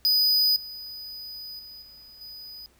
square tone with level steps, 4973 Hz, D#8, 2 cents flat, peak -19 / -37 / -42 / -47 / -40 dBFS, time 0.05-2.66 s, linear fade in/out 0 ms, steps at 0.56 / 1.59 / 1.82 / 2.21 s, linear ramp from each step 2 ms, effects added 60 Hz sine -62 dBFS peak until 2.79 s + pink hiss -62 dBFS RMS until 2.79 s

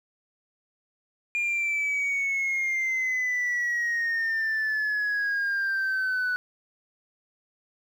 sine exponential sweep, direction down, 2414 to 1480 Hz, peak -22 dBFS, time 1.35-6.36 s, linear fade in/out 0 ms, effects tanh soft clip ceiling -22 dBFS + 9-bit

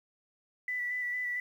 sine tone with vibrato, 1975.5 Hz, B6, in tune, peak -31 dBFS, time 0.68-1.4 s, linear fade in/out 2 ms, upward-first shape square, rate 4.4 Hz, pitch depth 16 cents each way, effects 10-bit

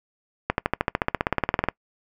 accelerating click train, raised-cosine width 0.5 ms, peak -5 dBFS, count 20, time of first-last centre 0.5-1.686 s, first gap 81 ms, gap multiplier 0.97, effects noise-tail reverb RT60 0.1 s tail -25 dB re dry

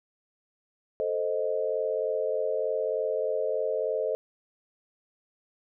sine chord, A diminished, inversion none, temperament equal, 440 / 523.3 / 622.3 Hz, A4 / C5 / Eb5, 0 / 0 / 0 cents, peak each -30 dBFS, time 1-4.15 s, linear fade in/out 0 ms, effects none

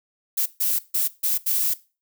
violet noise bursts at uneven times, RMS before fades -22 dBFS, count 5, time 0.37-0.46 / 0.6-0.79 / 0.94-1.08 / 1.23-1.38 / 1.46-1.74 s, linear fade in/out 10 ms, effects noise-tail reverb RT60 0.3 s tail -18 dB re dry

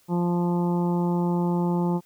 harmonic tone, 174.61 Hz, F3, in tune, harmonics 1 / 2 / 3 / 4 / 5 / 6 / 7, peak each -22 / -28 / -36 / -41 / -32 / -41 / -46 dBFS, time 0.08-2.01 s, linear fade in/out 50 ms, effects white hiss -61 dBFS RMS until 2.05 s

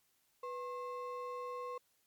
triangle ring-modulated tone, 784 Hz, G5, in tune, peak -35 dBFS, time 0.43-1.78 s, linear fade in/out 5 ms, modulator 290 Hz, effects white hiss -75 dBFS RMS until 2.06 s + MP3 96 kbps

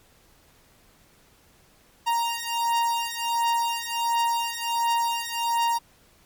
45% pulse beating tone pair, 932.3 / 933.7 Hz, A#5 / A#5, 0 / +3 cents, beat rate 1.4 Hz, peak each -26 dBFS, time 2.06-5.79 s, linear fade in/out 20 ms, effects pink hiss -58 dBFS RMS until 6.25 s + MP3 96 kbps

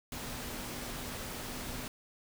sine tone in noise, 246.9 Hz, B3, in tune, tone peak -49 dBFS, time 0.12-1.88 s, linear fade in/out 2 ms, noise pink, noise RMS -41 dBFS, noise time 0.12-1.88 s, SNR -11 dB, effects none

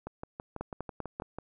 two click trains, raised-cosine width 1 ms, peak -21 / -24 dBFS, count 4 / 9, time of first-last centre 0.61-1.199 / 0.07-1.386 s, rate 5.09 / 6.08 Hz, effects none

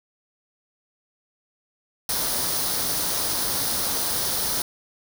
white noise with comb filter, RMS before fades -25 dBFS, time 2.09-4.62 s, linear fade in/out 2 ms, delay 0.2 ms, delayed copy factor +0.55, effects none

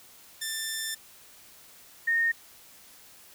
10% pulse / sine tone pair in turn, 1779 / 1842 Hz, A6 / A#6, +19 / -21 cents, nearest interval minor second, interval 60 cents, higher second, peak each -22 / -22 dBFS, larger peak neither, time 0.41-0.95 / 2.07-2.32 s, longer first, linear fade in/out 10 ms, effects white hiss -53 dBFS RMS until 3.34 s

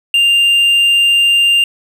triangle tone, 2794 Hz, F7, in tune, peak -6 dBFS, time 0.14-1.64 s, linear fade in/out 2 ms, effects none

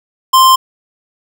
square tone, 1046.5 Hz, C6, in tune, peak -5 dBFS, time 0.33-0.56 s, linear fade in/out 10 ms, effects none

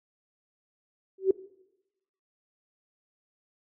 sine tone with exponential growth, 382.2 Hz, G4, 44 cents flat, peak -14 dBFS, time 1.18-1.31 s, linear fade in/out 5 ms, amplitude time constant 28 ms, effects noise-tail reverb RT60 0.9 s tail -19 dB re dry

